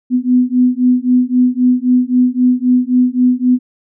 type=beating tone pair; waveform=sine; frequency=248.2 / 252 Hz; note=B3 / B3; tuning=+9 / +35 cents; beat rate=3.8 Hz; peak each=-12 dBFS; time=0.1-3.59 s; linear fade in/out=50 ms; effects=none